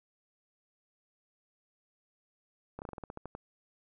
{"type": "slowing click train", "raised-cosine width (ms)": 1, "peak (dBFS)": -27, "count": 11, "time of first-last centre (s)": [2.79, 3.351], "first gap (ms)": 29, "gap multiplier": 1.14, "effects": []}